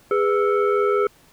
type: tone with frequency modulation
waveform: sine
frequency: 410 Hz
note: G#4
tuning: 22 cents flat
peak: -16 dBFS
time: 0.11-1.07 s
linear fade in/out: 2 ms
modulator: 905 Hz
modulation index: 0.95
effects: pink hiss -54 dBFS RMS until 1.32 s